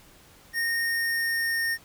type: tone with pitch glide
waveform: square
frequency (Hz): 1847 to 1835.3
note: A#6 to A#6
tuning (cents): -16 to -27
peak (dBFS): -25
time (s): 0.53-1.78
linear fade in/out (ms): 50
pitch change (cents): -11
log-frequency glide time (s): 0.77-1.63
effects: pink hiss -54 dBFS RMS until 1.84 s